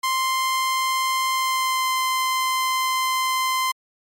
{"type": "tone with pitch glide", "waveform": "sawtooth", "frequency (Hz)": [1046.5, 1038.1], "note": ["C6", "C6"], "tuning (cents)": [0, -14], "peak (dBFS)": -16, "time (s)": [0.03, 3.72], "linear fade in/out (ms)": 10, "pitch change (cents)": -14, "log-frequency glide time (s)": [1.32, 1.89], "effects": ["MP3 64 kbps"]}